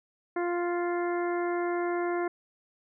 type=harmonic tone; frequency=349.2 Hz; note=F4; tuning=in tune; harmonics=1 / 2 / 3 / 4 / 5 / 6; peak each=-28 / -34 / -38 / -40 / -42 / -44 dBFS; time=0.36-2.28 s; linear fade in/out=5 ms; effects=none